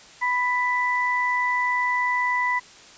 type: tone pair together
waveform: sine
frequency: 991 / 1982 Hz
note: B5 / B6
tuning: +6 / +6 cents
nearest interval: octave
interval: 1200 cents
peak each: -23 dBFS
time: 0.21-2.6 s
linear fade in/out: 20 ms
effects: white hiss -47 dBFS RMS until 2.97 s + resampled to 16000 Hz